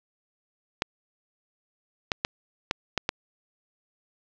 clicks, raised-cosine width 0.2 ms, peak -6 dBFS, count 6, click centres 0.821 / 2.118 / 2.249 / 2.711 / 2.977 / 3.091 s, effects low-pass 5000 Hz 12 dB/octave + 7-bit

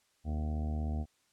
harmonic tone, 76.3 Hz, D#2, 33 cents flat, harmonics 1 / 2 / 3 / 4 / 5 / 6 / 7 / 8 / 9 / 10, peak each -32 / -43 / -40 / -49 / -56 / -55 / -57 / -57 / -50 / -52 dBFS, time 0.24-1.06 s, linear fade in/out 50 ms, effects white hiss -72 dBFS RMS until 1.32 s + low-pass 9000 Hz 12 dB/octave

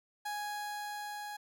30% pulse tone with level ramp, 830.6 Hz, G#5, in tune, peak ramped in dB -33 to -38 dBFS, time 0.25-1.37 s, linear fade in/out 10 ms, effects none

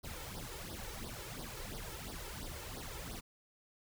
pink noise with flanger, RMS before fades -45 dBFS, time 0.03-3.21 s, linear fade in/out 20 ms, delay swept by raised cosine 0.2 to 2.3 ms, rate 2.9 Hz, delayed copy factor +0.8, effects none

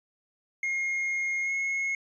triangle tone with pitch glide, 2142 to 2171 Hz, C7 to C#7, +40 to -37 cents, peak -25 dBFS, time 0.63-1.95 s, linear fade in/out 2 ms, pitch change +23 cents, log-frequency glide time 1.42-1.52 s, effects resampled to 22050 Hz

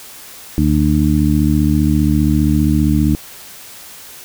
harmonic tone, 75.1 Hz, D2, 39 cents sharp, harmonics 1 / 2 / 3 / 4, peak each -16 / -16 / -16 / -16 dBFS, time 0.58-3.15 s, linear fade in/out 0 ms, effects white hiss -36 dBFS RMS until 4.24 s

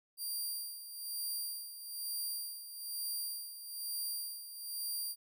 5% pulse tone with tremolo, 4744 Hz, D8, 17 cents sharp, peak -29 dBFS, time 0.17-5.16 s, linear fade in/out 50 ms, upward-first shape sine, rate 1.1 Hz, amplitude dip 70%, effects none

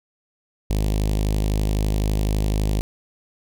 sawtooth tone with notch filter, 51.91 Hz, G#1, in tune, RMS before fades -21 dBFS, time 0.7-2.81 s, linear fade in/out 0 ms, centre 1400 Hz, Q 0.59, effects none

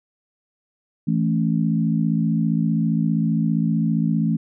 sine chord, A major, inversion second, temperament equal, 164.81 / 220 / 277.2 Hz, E3 / A3 / C#4, 0 / 0 / 0 cents, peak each -20 / -21 / -26 dBFS, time 1.07-4.37 s, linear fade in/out 10 ms, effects none

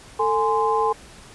sine tone cluster, 444.9 / 833 / 1037 Hz, A4 / G#5 / C6, +19 / +5 / -16 cents, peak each -22 dBFS, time 0.19-0.93 s, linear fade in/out 10 ms, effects pink hiss -45 dBFS RMS until 1.34 s + resampled to 24000 Hz

